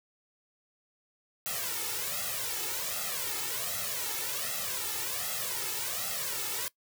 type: noise with flanger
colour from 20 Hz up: white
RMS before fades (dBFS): -34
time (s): 1.46-6.68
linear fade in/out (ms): 0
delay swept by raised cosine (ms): 1.5 to 2.32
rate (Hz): 1.3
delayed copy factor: +0.95
effects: noise-tail reverb RT60 0.1 s tail -21 dB re dry + high-pass 100 Hz 12 dB/octave